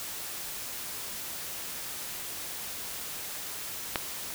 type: click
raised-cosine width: 0.3 ms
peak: -10 dBFS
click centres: 3.958 s
effects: white hiss -38 dBFS RMS until 4.34 s